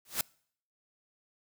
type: noise with exponential growth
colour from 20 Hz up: white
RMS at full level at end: -26 dBFS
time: 0.05-0.21 s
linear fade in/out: 2 ms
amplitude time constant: 34 ms
effects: noise-tail reverb RT60 0.6 s tail -26 dB re dry